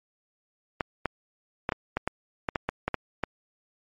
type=clicks; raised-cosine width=0.5 ms; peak=-11 dBFS; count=12; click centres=0.808 / 1.057 / 1.691 / 1.722 / 1.97 / 2.076 / 2.488 / 2.558 / 2.69 / 2.88 / 2.943 / 3.237 s; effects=MP3 48 kbps